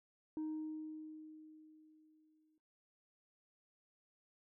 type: tone with exponential decay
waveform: sine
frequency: 311.1 Hz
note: D#4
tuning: in tune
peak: -35 dBFS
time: 0.37-2.58 s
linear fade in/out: 1 ms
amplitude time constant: 480 ms
effects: noise-tail reverb RT60 0.6 s tail -25 dB re dry + tanh soft clip ceiling -37 dBFS